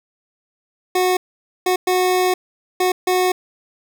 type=tone bursts at uneven times; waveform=25% pulse; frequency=366.6 Hz; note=F#4; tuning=16 cents flat; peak=-11 dBFS; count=5; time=0.95-1.17 / 1.66-1.76 / 1.87-2.34 / 2.8-2.92 / 3.07-3.32 s; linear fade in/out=5 ms; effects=none